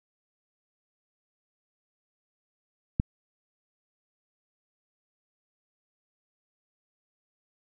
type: click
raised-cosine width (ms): 5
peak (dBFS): -11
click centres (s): 2.999
effects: none